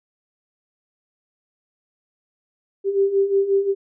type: beating tone pair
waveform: sine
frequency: 390 / 395.6 Hz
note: G4 / G4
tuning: -9 / +16 cents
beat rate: 5.6 Hz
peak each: -22 / -17 dBFS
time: 2.84-3.75 s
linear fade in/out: 50 ms
effects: none